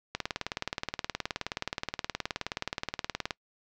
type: click train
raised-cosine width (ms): 0.2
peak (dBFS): -13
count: 61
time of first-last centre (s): 0.15-3.308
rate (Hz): 19
effects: noise-tail reverb RT60 0.1 s tail -23 dB re dry + low-pass 6000 Hz 12 dB/octave

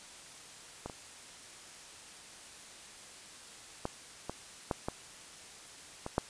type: clicks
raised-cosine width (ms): 1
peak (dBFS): -24 / -29 / -19 / -22 / -16 / -19 / -23 / -13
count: 8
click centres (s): 0.86 / 0.898 / 3.854 / 4.296 / 4.712 / 4.885 / 6.064 / 6.181
effects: white hiss -51 dBFS RMS until 6.29 s + resampled to 22050 Hz

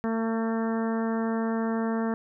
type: harmonic tone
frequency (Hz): 225.5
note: A3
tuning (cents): +43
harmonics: 1 / 2 / 3 / 4 / 5 / 6 / 7 / 8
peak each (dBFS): -26 / -32 / -36 / -38 / -40 / -42 / -43 / -44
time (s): 0.04-2.14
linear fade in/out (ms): 0
effects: none

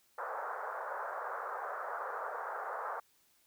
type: band-pass noise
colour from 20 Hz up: white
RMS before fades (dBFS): -40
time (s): 0.18-3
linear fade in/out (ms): 5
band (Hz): 470 to 1500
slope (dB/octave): 48
effects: white hiss -70 dBFS RMS until 3.46 s

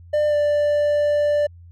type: tone with pitch glide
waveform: triangle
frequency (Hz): 598 to 588.7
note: D5 to D5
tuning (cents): +31 to +4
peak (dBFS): -14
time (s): 0.13-1.47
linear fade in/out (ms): 10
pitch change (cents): -27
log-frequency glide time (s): 0.28-0.35
effects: added 86 Hz sine -41 dBFS peak until 1.71 s

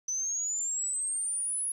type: exponential sweep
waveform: sine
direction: up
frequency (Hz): 6010 to 10548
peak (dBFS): -29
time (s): 0.08-1.72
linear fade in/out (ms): 5
effects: 10-bit

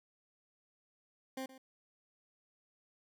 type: tone with echo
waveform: 20% pulse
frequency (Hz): 263.2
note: C4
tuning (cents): +10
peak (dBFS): -34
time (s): 1.37-1.46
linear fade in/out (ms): 5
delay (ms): 120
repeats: 1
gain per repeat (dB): -15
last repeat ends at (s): 1.58
effects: none

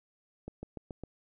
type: accelerating click train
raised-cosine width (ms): 2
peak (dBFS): -27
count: 5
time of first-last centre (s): 0.48-1.036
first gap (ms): 150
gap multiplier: 0.95
effects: none

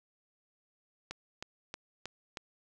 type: click train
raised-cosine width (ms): 0.2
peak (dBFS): -22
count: 5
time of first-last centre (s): 1.11-2.372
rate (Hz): 3.17
effects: none

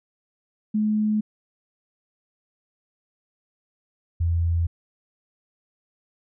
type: tone pair in turn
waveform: sine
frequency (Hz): 213.4 / 84.37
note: G#3 / E2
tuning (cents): +47 / +41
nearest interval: octave + major third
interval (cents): 1606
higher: first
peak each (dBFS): -19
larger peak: neither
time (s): 0.74-1.21 / 4.2-4.67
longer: neither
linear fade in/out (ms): 10
effects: none

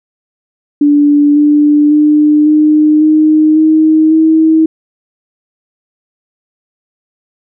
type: tone with pitch steps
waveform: sine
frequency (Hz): 291.2 / 295.6 / 300.1 / 304.6 / 309.2 / 313.9 / 318.7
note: D4 / D4 / D4 / D#4 / D#4 / D#4 / D#4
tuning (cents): -15 / +11 / +38 / -37 / -11 / +15 / +42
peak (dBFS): -4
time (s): 0.81-4.66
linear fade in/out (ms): 5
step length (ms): 550
effects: none

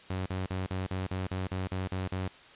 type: tone bursts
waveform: sawtooth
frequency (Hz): 93.4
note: F#2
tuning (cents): +17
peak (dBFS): -27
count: 11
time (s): 0.1-2.28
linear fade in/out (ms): 5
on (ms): 160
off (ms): 42
effects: white hiss -53 dBFS RMS until 2.55 s + resampled to 8000 Hz

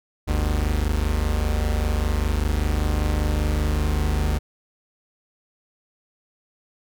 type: tone pair together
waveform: 45% pulse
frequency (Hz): 50.32 / 75.4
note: G1 / D2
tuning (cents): +46 / +46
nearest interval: perfect fifth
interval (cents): 700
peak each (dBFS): -23 / -22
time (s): 0.27-4.39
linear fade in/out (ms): 20
effects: none

